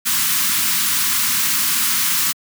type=band-stop noise; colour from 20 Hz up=white; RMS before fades=-18 dBFS; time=0.05-2.33 s; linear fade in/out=20 ms; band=280 to 980 Hz; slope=48 dB/octave; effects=high-pass 150 Hz 12 dB/octave